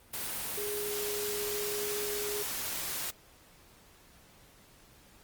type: tone in noise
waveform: sine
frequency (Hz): 413.9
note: G#4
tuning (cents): -6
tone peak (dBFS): -35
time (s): 0.57-2.43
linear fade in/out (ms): 10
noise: white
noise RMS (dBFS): -36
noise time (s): 0.13-3.11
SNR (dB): -2
effects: pink hiss -59 dBFS RMS until 5.23 s + Opus 32 kbps